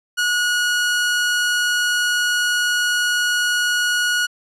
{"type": "tone", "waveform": "sawtooth", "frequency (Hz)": 1454, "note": "F#6", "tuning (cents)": -31, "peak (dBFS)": -13, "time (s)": [0.17, 4.27], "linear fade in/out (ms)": 20, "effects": ["low-pass 10000 Hz 12 dB/octave"]}